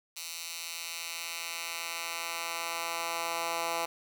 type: tone with high-pass filter sweep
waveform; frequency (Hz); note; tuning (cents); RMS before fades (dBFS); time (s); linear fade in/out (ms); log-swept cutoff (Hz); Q
10% pulse; 167.6; E3; +29; -36; 0.16-3.86; 10; 4000 to 740; 0.84
effects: none